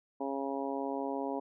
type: harmonic tone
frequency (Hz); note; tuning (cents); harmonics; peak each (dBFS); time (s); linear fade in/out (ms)
137.4; C#3; -15; 2 / 3 / 4 / 5 / 6 / 7; -37 / -39 / -40 / -41 / -42 / -42; 0.2-1.4; 10
effects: none